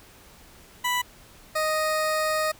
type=tone pair in turn; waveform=20% pulse; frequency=987.8 / 622.3 Hz; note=B5 / D#5; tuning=0 / 0 cents; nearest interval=minor sixth; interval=800 cents; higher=first; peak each=-18 dBFS; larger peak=neither; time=0.84-1.02 / 1.55-2.52 s; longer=second; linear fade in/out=10 ms; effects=pink hiss -51 dBFS RMS until 2.59 s